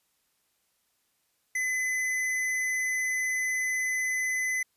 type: tone with hard clipping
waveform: triangle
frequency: 2021 Hz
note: B6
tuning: 39 cents sharp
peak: -28 dBFS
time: 1.55-4.63 s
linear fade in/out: 5 ms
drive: 16 dB
effects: white hiss -73 dBFS RMS until 4.76 s + resampled to 32000 Hz